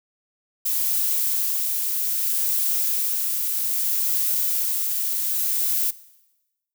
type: noise with tremolo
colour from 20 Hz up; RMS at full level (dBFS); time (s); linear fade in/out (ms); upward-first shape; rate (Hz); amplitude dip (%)
violet; -22; 0.65-5.91; 10; sine; 0.63; 25
effects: noise-tail reverb RT60 1.0 s tail -19 dB re dry